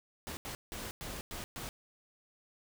pink noise bursts at uneven times, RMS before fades -42 dBFS, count 6, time 0.27-0.37 / 0.45-0.55 / 0.72-0.91 / 1.01-1.21 / 1.31-1.44 / 1.56-1.69 s, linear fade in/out 0 ms, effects none

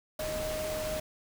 sine tone in noise, 621 Hz, D#5, 3 cents flat, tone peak -33 dBFS, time 0.19-1 s, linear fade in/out 5 ms, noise pink, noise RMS -38 dBFS, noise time 0.19-1 s, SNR +2 dB, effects none

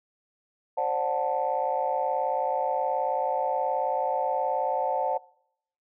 sine chord, D dominant seventh, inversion third, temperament just, 528.6 / 587.3 / 734.2 / 881 Hz, C5 / D5 / F#5 / A5, +18 / 0 / -14 / +2 cents, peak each -30 / -31 / -28 / -28 dBFS, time 0.77-5.18 s, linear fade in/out 10 ms, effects noise-tail reverb RT60 0.7 s tail -24 dB re dry + tanh soft clip ceiling -14 dBFS

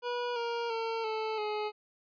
25% pulse tone with pitch steps, 485.9 / 469.3 / 453.4 / 437.9 / 423 Hz, B4 / A#4 / A#4 / A4 / G#4, -28 / +12 / -48 / -8 / +32 cents, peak -28 dBFS, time 0.02-1.72 s, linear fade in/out 50 ms, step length 340 ms, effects resampled to 11025 Hz

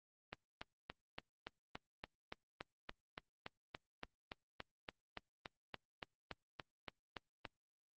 click train, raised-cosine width 0.3 ms, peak -28 dBFS, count 26, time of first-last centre 0.33-7.453 s, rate 3.51 Hz, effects Opus 24 kbps

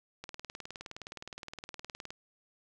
click train, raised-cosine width 0.2 ms, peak -25 dBFS, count 37, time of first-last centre 0.24-2.105 s, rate 19.3 Hz, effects none

